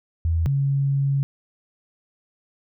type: tone pair in turn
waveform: sine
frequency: 82.41 / 138.6 Hz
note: E2 / C#3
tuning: 0 / 0 cents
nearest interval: major sixth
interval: 900 cents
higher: second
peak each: -18 dBFS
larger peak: neither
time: 0.25-0.46 / 0.46-1.23 s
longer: second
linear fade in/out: 0 ms
effects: none